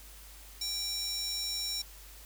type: tone with high-pass filter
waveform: square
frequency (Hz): 784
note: G5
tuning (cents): 0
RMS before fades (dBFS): -35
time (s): 0.61-1.82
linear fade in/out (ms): 5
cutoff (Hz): 4900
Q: 5.9
effects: added 50 Hz sine -51 dBFS peak until 2.25 s + white hiss -53 dBFS RMS until 2.25 s